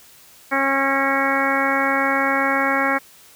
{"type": "harmonic tone with a mistuned harmonic", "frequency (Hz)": 272.5, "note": "C#4", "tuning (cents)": -29, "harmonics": [1, 2, 3, 4, 5, 6, 7, 8], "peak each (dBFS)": [-25, -25, -25, -25, -25, -25, -25, -25], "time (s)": [0.51, 2.99], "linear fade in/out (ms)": 20, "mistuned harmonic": 8, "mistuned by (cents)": 27, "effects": ["white hiss -48 dBFS RMS until 3.35 s"]}